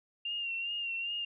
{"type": "tone with vibrato", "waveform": "sine", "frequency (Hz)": 2778, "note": "F7", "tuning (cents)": -10, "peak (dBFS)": -33, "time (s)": [0.25, 1.25], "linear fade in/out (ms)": 5, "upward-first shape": "sine", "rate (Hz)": 2.5, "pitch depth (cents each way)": 44, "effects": []}